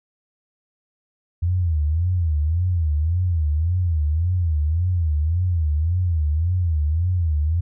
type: tone with vibrato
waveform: sine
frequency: 82.41 Hz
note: E2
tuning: in tune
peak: -17 dBFS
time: 1.42-7.61 s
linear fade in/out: 10 ms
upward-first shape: sine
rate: 1.8 Hz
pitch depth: 180 cents each way
effects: none